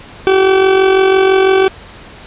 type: tone with amplitude modulation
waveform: 40% pulse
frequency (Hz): 382.6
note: G4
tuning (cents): -42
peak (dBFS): -4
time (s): 0.27-1.68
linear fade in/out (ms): 0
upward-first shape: sine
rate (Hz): 46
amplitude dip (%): 50
effects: pink hiss -35 dBFS RMS until 2.26 s + resampled to 8000 Hz